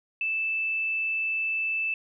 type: tone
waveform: sine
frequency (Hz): 2637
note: E7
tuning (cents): 0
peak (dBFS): -25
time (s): 0.21-1.94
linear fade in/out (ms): 2
effects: none